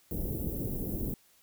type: band-stop noise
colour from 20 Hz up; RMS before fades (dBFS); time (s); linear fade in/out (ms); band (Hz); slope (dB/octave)
pink; -34; 0.11-1.14; 0; 440 to 14000; 24
effects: white hiss -64 dBFS RMS until 1.42 s